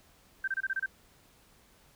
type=tone bursts; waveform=sine; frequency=1563 Hz; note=G6; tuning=6 cents flat; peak=-28 dBFS; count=7; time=0.44-0.861 s; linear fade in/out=5 ms; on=37 ms; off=27 ms; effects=pink hiss -62 dBFS RMS until 1.95 s